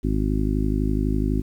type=harmonic tone; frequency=52 Hz; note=G#1; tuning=3 cents sharp; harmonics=1 / 2 / 3 / 4 / 5 / 6 / 7; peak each=-23 / -28 / -29 / -30 / -26 / -31 / -32 dBFS; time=0.03-1.42 s; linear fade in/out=20 ms; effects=9-bit